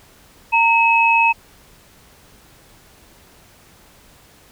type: tone pair together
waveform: sine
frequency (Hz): 920 / 2573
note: A#5 / E7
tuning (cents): -23 / -43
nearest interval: octave + tritone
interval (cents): 1780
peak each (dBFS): -14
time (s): 0.52-1.33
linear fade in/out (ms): 20
effects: pink hiss -49 dBFS RMS until 4.51 s